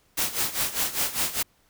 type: noise with tremolo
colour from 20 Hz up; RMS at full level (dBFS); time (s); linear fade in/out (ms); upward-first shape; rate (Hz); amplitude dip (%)
white; -24; 0.17-1.43; 10; sine; 5; 80
effects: pink hiss -64 dBFS RMS until 1.69 s